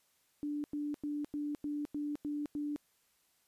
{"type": "tone bursts", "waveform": "sine", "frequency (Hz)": 293.7, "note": "D4", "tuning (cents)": 0, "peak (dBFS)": -34, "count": 8, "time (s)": [0.43, 2.761], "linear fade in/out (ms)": 0, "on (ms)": 210, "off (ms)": 93, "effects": ["white hiss -73 dBFS RMS until 3.47 s", "resampled to 32000 Hz"]}